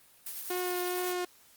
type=noise with tremolo; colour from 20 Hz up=blue; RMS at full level=-38 dBFS; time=0.26-1.13 s; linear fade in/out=5 ms; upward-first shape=sine; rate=10 Hz; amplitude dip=35%
type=tone with vibrato; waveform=sawtooth; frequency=360 Hz; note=F#4; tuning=47 cents flat; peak=-27 dBFS; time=0.5-1.25 s; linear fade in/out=5 ms; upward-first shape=triangle; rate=2.4 Hz; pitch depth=12 cents each way
effects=white hiss -60 dBFS RMS until 1.56 s + Opus 32 kbps